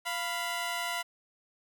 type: tone pair together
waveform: 15% pulse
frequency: 696 / 988.6 Hz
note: F5 / B5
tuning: -6 / +1 cents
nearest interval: tritone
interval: 607 cents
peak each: -28 dBFS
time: 0.05-1.03 s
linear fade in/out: 20 ms
effects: none